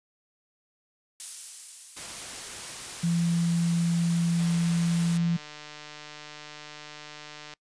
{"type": "noise with exponential decay", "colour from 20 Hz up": "violet", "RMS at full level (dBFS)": -31, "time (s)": [1.2, 4.33], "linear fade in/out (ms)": 0, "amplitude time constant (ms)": 680}
{"type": "noise", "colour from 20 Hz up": "white", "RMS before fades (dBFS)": -38, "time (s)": [1.96, 5.18], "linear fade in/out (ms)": 10}
{"type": "tone", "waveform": "sine", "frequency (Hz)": 169.8, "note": "F3", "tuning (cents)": -48, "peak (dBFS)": -22, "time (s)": [3.03, 5.37], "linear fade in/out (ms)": 10}
{"type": "click train", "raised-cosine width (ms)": 0.2, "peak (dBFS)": -25, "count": 473, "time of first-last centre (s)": [4.39, 7.537], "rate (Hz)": 150}
{"effects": ["noise-tail reverb RT60 0.1 s tail -24 dB re dry", "resampled to 22050 Hz"]}